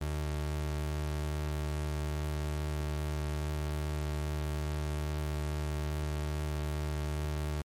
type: tone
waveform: 30% pulse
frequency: 75.2 Hz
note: D2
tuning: 42 cents sharp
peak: -29 dBFS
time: 0.01-7.62 s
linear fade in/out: 5 ms
effects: MP3 64 kbps